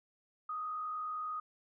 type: tone with frequency modulation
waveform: sine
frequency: 1244.5 Hz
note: D#6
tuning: in tune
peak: -36 dBFS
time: 0.49-1.4 s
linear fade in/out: 5 ms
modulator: 49.4 Hz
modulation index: 0.42
effects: none